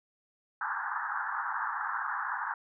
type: band-pass noise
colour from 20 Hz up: white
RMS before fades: -34 dBFS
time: 0.61-2.54 s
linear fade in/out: 2 ms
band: 810 to 1700 Hz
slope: 96 dB/octave
effects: none